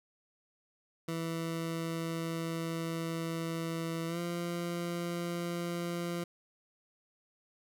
20% pulse tone with pitch glide, 164.81 to 172.41 Hz, E3 to F3, 0 to -22 cents, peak -29 dBFS, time 1.08-6.24 s, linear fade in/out 5 ms, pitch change +78 cents, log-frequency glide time 4.07-4.19 s, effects none

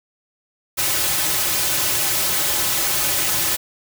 white noise with comb filter, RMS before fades -20 dBFS, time 0.77-3.57 s, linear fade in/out 20 ms, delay 4.3 ms, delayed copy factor -0.8, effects none

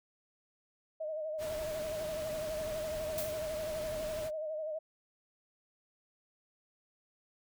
sine tone with vibrato, 622.3 Hz, D#5, in tune, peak -35 dBFS, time 1-4.79 s, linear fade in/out 10 ms, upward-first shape sine, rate 12 Hz, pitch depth 53 cents each way
pink noise, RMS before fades -45 dBFS, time 1.38-4.31 s, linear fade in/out 50 ms
blue noise with exponential decay, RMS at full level -36 dBFS, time 3.18-3.51 s, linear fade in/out 0 ms, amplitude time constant 70 ms
effects none

